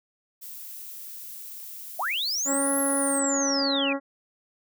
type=noise; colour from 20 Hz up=violet; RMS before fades=-40 dBFS; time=0.41-3.2 s; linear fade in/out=20 ms
type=linear two-way sweep; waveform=sine; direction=up then down; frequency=604 to 11320 to 2334 Hz; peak=-25 dBFS; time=1.99-3.93 s; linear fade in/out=5 ms; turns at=2.79 s
type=harmonic tone; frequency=276.5 Hz; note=C#4; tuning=4 cents flat; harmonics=1 / 2 / 3 / 4 / 5 / 6 / 7; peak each=-27 / -29 / -36 / -37 / -37 / -44 / -41 dBFS; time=2.45-4 s; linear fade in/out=50 ms
effects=none